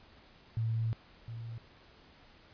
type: tone pair in turn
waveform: sine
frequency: 112.9 / 115.21 Hz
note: A2 / A#2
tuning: +45 / -20 cents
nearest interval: unison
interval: 35 cents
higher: second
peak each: -29 / -39 dBFS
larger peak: first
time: 0.57-0.93 / 1.28-1.58 s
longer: first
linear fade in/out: 0 ms
effects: pink hiss -59 dBFS RMS until 2.53 s + resampled to 11025 Hz